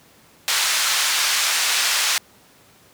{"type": "band-pass noise", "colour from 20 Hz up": "white", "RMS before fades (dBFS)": -20, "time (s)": [0.48, 2.18], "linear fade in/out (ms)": 0, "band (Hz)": [1100, 6200], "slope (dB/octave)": 12, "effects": ["pink hiss -52 dBFS RMS until 2.93 s", "high-pass 100 Hz 12 dB/octave"]}